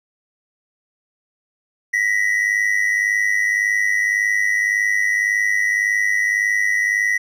triangle tone pair together, 1893 / 1994.8 Hz, A#6 / B6, +26 / +17 cents, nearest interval minor second, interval 91 cents, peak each -17 dBFS, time 1.93-7.18 s, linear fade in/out 10 ms, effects none

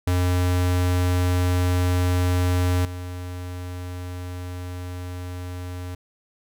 square tone with level steps, 90 Hz, F#2, 47 cents flat, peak -19 / -31 dBFS, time 0.07-5.95 s, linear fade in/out 5 ms, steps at 2.85 s, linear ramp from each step 2 ms, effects none

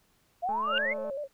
sine exponential sweep, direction up, 668 to 2217 Hz, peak -27 dBFS, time 0.42-0.94 s, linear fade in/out 20 ms
click train, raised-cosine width 1 ms, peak -30 dBFS, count 133, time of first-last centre 0.49-1.098 s, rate 217 Hz
sine tone with exponential growth, 2810 Hz, F7, 10 cents sharp, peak -23 dBFS, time 0.62-0.78 s, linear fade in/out 1 ms, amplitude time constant 33 ms
sine tone with vibrato, 568 Hz, C#5, 42 cents sharp, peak -32 dBFS, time 0.66-1.28 s, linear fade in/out 50 ms, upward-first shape square, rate 7.8 Hz, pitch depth 70 cents each way
effects pink hiss -68 dBFS RMS until 1.33 s

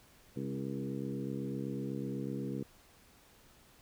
harmonic tone with a mistuned harmonic, 68 Hz, C#2, 33 cents flat, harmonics 2 / 3 / 4 / 5 / 6 / 7, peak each -41 / -40 / -41 / -45 / -46 / -47 dBFS, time 0.36-2.63 s, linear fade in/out 5 ms, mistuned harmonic 5, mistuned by -16 cents, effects pink hiss -62 dBFS RMS until 3.81 s

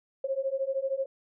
sine beating tone pair, 531 / 544 Hz, C5 / C#5, +25 / -33 cents, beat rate 13 Hz, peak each -31 / -30 dBFS, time 0.24-1.06 s, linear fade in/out 5 ms, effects none

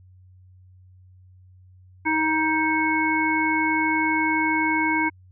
harmonic tone, 314.4 Hz, D#4, 18 cents sharp, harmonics 1 / 3 / 5 / 7, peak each -24 / -24 / -28 / -24 dBFS, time 2.05-5.1 s, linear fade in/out 20 ms, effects added 92 Hz sine -48 dBFS peak until 5.31 s

